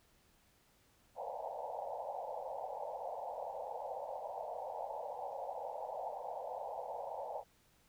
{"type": "band-pass noise", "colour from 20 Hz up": "white", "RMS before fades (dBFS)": -43, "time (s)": [1.15, 7.44], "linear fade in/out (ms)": 50, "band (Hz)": [490, 910], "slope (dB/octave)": 96, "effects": ["pink hiss -70 dBFS RMS until 7.88 s"]}